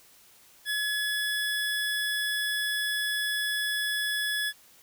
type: tone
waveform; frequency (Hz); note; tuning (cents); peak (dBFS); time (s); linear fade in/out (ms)
25% pulse; 1700; G#6; +40; -23; 0.65-4.53; 50
effects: white hiss -57 dBFS RMS until 4.82 s